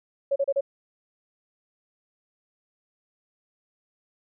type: tone bursts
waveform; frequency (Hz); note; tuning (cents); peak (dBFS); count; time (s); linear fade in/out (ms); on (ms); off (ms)
sine; 554.4; C#5; 0; -20; 4; 0.31-0.609; 10; 50; 33
effects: none